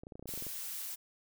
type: clicks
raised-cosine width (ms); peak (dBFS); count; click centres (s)
2; -33; 12; 0.035 / 0.069 / 0.122 / 0.155 / 0.195 / 0.226 / 0.257 / 0.291 / 0.338 / 0.376 / 0.424 / 0.467
type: noise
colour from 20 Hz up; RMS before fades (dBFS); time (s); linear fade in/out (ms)
blue; -41; 0.27-0.96; 20
effects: none